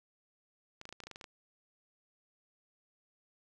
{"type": "clicks", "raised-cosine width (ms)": 0.2, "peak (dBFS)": -29, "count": 11, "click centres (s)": [0.814, 0.854, 0.891, 0.926, 1.003, 1.037, 1.07, 1.113, 1.159, 1.212, 1.242], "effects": []}